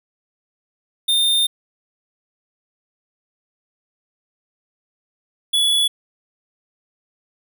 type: tone pair in turn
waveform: square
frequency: 3628 / 3413 Hz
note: A#7 / G#7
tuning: -48 / +47 cents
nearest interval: minor second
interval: 105 cents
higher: first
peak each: -15 dBFS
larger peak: neither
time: 1.08-1.47 / 5.53-5.88 s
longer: first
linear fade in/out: 10 ms
effects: none